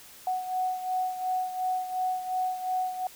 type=beating tone pair; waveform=sine; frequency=740 / 742.8 Hz; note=F#5 / F#5; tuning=0 / +7 cents; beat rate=2.8 Hz; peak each=-28 / -34 dBFS; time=0.27-3.07 s; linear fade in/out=2 ms; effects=white hiss -50 dBFS RMS until 3.15 s